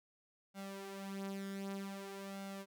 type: tone with flanger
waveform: sawtooth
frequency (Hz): 196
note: G3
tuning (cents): 0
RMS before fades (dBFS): -45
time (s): 0.54-2.66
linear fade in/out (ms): 50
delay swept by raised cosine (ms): 1.4 to 5.7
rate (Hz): 0.53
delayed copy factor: +0.65
effects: none